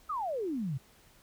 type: exponential sweep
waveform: sine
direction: down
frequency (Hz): 1320 to 123.47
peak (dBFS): -31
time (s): 0.09-0.78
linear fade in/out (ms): 10
effects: pink hiss -61 dBFS RMS until 1.22 s